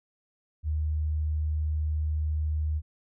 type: tone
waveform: sine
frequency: 76.8 Hz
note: D#2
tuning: 22 cents flat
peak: -25 dBFS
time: 0.63-2.82 s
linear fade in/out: 50 ms
effects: none